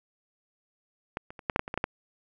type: clicks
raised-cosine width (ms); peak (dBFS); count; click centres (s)
0.5; -16 / -27 / -28 / -11 / -8 / -10 / -22 / -17 / -13 / -11; 10; 1.171 / 1.305 / 1.392 / 1.498 / 1.561 / 1.594 / 1.679 / 1.741 / 1.776 / 1.841
effects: none